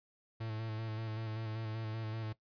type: tone with vibrato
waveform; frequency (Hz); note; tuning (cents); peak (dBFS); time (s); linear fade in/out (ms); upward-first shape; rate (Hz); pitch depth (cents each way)
45% pulse; 110.5; A2; +8; -38; 0.4-2.33; 10; square; 5.2; 27
effects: noise-tail reverb RT60 0.1 s tail -17 dB re dry + resampled to 11025 Hz